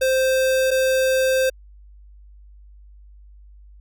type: tone pair in turn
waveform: square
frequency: 523 / 523 Hz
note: C5 / C5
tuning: -1 / -1 cents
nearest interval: unison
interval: 0 cents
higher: neither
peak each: -17 dBFS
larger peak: neither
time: 0.01-0.71 / 0.71-1.5 s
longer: second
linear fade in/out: 10 ms
effects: added 50 Hz sine -43 dBFS peak until 3.8 s